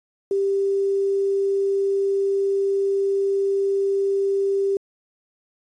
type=tone with quantisation; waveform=sine; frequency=393.9 Hz; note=G4; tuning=8 cents sharp; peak=-18 dBFS; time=0.31-4.77 s; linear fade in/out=2 ms; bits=8; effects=resampled to 22050 Hz